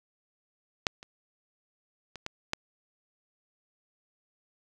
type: clicks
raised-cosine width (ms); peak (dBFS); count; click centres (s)
0.2; -7 / -28 / -24 / -17 / -11; 5; 0.868 / 1.029 / 2.157 / 2.264 / 2.534
effects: none